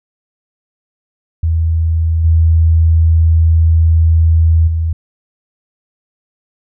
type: tone with level steps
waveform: sine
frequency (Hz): 81.5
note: E2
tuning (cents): -19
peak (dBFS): -10 / -6 / -12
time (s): 1.43-4.93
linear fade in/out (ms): 5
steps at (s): 2.24 / 4.67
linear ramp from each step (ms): 10
effects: none

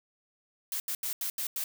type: noise bursts at uneven times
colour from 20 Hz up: blue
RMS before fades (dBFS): -33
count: 6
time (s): 0.72-0.8 / 0.88-0.95 / 1.03-1.13 / 1.21-1.3 / 1.38-1.47 / 1.56-1.64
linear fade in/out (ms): 2
effects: none

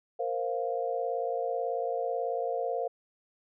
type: chord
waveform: sine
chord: Bb suspended second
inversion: none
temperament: just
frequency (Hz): 466.2 / 524.4 / 699.2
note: Bb4 / C5 / F5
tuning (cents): 0 / +4 / +2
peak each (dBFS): -33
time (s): 0.19-2.88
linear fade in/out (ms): 10
effects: none

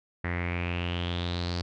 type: tone with low-pass filter sweep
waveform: sawtooth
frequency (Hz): 87.31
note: F2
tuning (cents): 0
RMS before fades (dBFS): -31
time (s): 0.24-1.62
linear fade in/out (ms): 5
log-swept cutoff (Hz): 1900 to 4700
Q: 6.2
effects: none

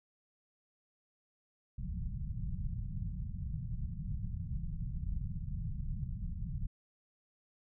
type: low-pass noise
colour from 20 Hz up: pink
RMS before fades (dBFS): -38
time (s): 1.78-6.67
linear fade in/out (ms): 5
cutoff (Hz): 180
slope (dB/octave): 48
effects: none

